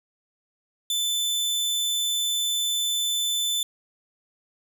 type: tone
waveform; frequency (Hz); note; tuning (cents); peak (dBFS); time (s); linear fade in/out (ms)
sawtooth; 3520; A7; 0; -20; 0.9-3.63; 2
effects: none